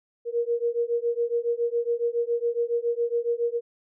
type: beating tone pair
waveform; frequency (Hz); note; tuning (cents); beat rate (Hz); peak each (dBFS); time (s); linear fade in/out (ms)
sine; 468.2 / 475.4; A#4 / A#4; +8 / +34; 7.2; -26; 0.25-3.61; 50
effects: none